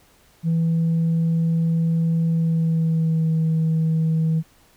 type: tone with pitch glide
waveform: sine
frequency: 164.81 to 160.49 Hz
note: E3 to E3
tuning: 0 to -46 cents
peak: -15 dBFS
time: 0.43-4.43 s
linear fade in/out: 50 ms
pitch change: -46 cents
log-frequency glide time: 2.28-3.32 s
effects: tanh soft clip ceiling -15 dBFS + pink hiss -56 dBFS RMS until 4.76 s